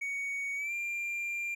triangle tone with pitch glide, 2237 to 2384 Hz, C#7 to D7, +15 to +25 cents, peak -31 dBFS, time 0.01-1.55 s, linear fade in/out 10 ms, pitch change +110 cents, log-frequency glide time 0.55-0.73 s, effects none

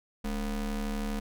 square ring-modulated tone, 124.2 Hz, B2, 10 cents sharp, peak -28 dBFS, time 0.24-1.2 s, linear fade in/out 10 ms, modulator 88 Hz, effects none

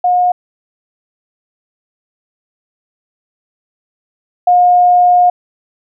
sine tone pair in turn, 719 / 715.1 Hz, F#5 / F5, -50 / +41 cents, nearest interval unison, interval 9 cents, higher first, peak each -8 / -5 dBFS, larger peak second, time 0.04-0.32 / 4.47-5.3 s, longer second, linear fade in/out 5 ms, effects none

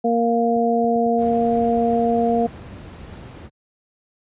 harmonic tone, 233.1 Hz, A#3, in tune, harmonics 1 / 2 / 3, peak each -20 / -20 / -20 dBFS, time 0.04-2.47 s, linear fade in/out 10 ms
clicks, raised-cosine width 5 ms, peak -27 dBFS, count 10, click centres 0.563 / 0.843 / 0.959 / 1.063 / 1.262 / 1.339 / 1.643 / 1.933 / 1.992 / 2.167 s
brown noise, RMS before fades -33 dBFS, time 1.17-3.5 s, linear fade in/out 50 ms
effects high-pass 80 Hz 12 dB/octave + resampled to 8000 Hz

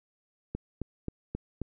click train, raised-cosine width 3 ms, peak -20 dBFS, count 5, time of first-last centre 0.55-1.617 s, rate 3.75 Hz, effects none

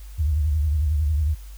sine tone with vibrato, 75.6 Hz, D#2, 49 cents flat, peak -18 dBFS, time 0.18-1.35 s, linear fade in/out 20 ms, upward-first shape sine, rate 11 Hz, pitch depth 120 cents each way, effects added 50 Hz sine -36 dBFS peak until 1.57 s + white hiss -52 dBFS RMS until 1.57 s

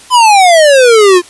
square exponential sweep, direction down, 1029 to 344.8 Hz, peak -3 dBFS, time 0.1-1.22 s, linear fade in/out 50 ms, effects white hiss -36 dBFS RMS until 1.29 s + resampled to 24000 Hz

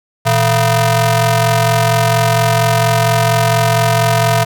sawtooth ring-modulated tone, 280.1 Hz, C#4, 18 cents sharp, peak -3 dBFS, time 0.25-4.45 s, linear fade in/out 20 ms, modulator 398 Hz, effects none

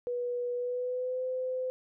sine tone with pitch glide, 487.7 to 511.7 Hz, B4 to C5, -22 to -39 cents, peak -30 dBFS, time 0.07-1.7 s, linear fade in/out 0 ms, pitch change +83 cents, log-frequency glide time 0.54-1.24 s, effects none

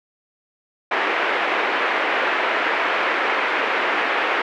white band-pass noise, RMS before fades -21 dBFS, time 0.91-4.42 s, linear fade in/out 5 ms, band 330 to 2300 Hz, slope 24 dB/octave, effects none

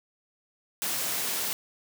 white high-pass noise, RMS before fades -30 dBFS, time 0.82-1.53 s, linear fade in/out 0 ms, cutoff 120 Hz, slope 96 dB/octave, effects none

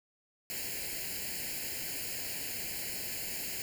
white noise with comb filter, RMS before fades -38 dBFS, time 0.5-3.62 s, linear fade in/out 0 ms, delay 0.42 ms, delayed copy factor +0.9, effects none

